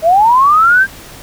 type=linear sweep; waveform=sine; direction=up; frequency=618 to 1606 Hz; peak=-5 dBFS; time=0.02-0.87 s; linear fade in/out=50 ms; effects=pink hiss -34 dBFS RMS until 1.22 s